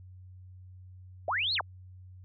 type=linear two-way sweep; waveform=sine; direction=up then down; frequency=544 to 4435 to 544 Hz; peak=-27 dBFS; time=1.28-1.61 s; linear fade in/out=2 ms; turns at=1.54 s; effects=added 92 Hz sine -47 dBFS peak until 2.24 s